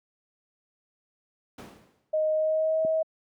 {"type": "noise with exponential decay", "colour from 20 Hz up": "brown", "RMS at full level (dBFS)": -31, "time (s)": [1.58, 2.14], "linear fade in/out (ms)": 5, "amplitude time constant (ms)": 120}
{"type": "tone with pitch glide", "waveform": "sine", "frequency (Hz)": [622.3, 638.7], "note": ["D#5", "D#5"], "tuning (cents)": [0, 45], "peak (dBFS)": -22, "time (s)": [2.13, 3.03], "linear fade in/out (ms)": 10, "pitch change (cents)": 45, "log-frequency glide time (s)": [2.33, 2.82]}
{"type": "click", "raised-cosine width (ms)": 3, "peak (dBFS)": -21, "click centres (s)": 2.849}
{"effects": ["high-pass 200 Hz 12 dB/octave"]}